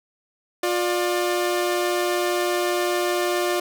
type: tone pair together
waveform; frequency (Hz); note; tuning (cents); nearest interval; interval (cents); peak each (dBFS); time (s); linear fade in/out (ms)
sawtooth; 355 / 594.1; F4 / D5; +28 / +20; major sixth; 892; -18 / -22; 0.63-3.6; 5
effects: none